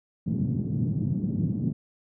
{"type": "band-pass noise", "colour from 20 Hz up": "white", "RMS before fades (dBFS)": -27, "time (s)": [0.26, 1.73], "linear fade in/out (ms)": 10, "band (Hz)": [110, 210], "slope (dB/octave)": 24, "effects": []}